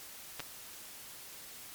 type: clicks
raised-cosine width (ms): 0.2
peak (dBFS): -21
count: 2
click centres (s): 0.396 / 0.403
effects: white hiss -49 dBFS RMS until 1.74 s + MP3 96 kbps